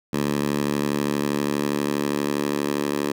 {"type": "tone with high-pass filter sweep", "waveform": "10% pulse", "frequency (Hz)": 72.4, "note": "D2", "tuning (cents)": -24, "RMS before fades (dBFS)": -24, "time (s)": [0.13, 3.12], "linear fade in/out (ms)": 5, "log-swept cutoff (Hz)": [190, 290], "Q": 1.3, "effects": []}